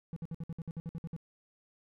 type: tone bursts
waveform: triangle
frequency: 164.81 Hz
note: E3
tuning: in tune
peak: -34 dBFS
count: 12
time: 0.13-1.164 s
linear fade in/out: 0 ms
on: 33 ms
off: 58 ms
effects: none